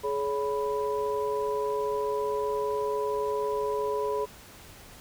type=tone cluster; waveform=sine; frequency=422.5 / 562 / 989 Hz; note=G#4 / C#5 / B5; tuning=+30 / +24 / +2 cents; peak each=-28 / -34 / -32 dBFS; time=0.03-4.26 s; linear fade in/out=20 ms; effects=pink hiss -49 dBFS RMS until 5 s